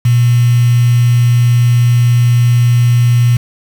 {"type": "tone with quantisation", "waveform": "sine", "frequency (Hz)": 120.6, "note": "B2", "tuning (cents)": -41, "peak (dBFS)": -6, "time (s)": [0.05, 3.37], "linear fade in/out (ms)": 5, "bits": 4, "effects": []}